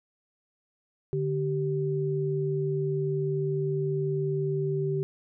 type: tone pair together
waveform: sine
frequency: 146.83 / 387.4 Hz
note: D3 / G4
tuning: 0 / -20 cents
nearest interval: octave + perfect fourth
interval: 1680 cents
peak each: -28 dBFS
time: 1.13-5.03 s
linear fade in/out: 0 ms
effects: none